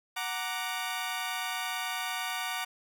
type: chord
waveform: 15% pulse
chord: Gb augmented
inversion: none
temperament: equal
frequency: 740 / 932.3 / 1174.7 Hz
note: Gb5 / Bb5 / D6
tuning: 0 / 0 / 0 cents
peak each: -29 / -31 / -31 dBFS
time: 0.16-2.65 s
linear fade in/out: 10 ms
effects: none